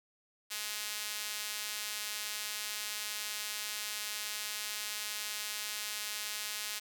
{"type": "tone with high-pass filter", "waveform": "sawtooth", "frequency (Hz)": 210.5, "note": "G#3", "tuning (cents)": 24, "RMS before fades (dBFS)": -39, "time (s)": [0.5, 6.8], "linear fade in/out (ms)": 20, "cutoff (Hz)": 2900, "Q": 0.65, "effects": []}